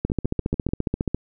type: two click trains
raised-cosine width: 3 ms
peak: -9 / -17 dBFS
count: 17 / 5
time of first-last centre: 0.05-1.146 / 0.1-0.689 s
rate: 14.6 / 6.79 Hz
effects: none